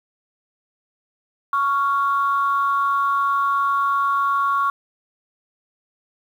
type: tone pair together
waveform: sine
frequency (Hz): 1113 / 1390.2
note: C#6 / F6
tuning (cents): +7 / -8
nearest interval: major third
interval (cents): 385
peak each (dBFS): -17 / -23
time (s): 1.53-4.7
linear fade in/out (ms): 2
effects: tanh soft clip ceiling -10 dBFS + 8-bit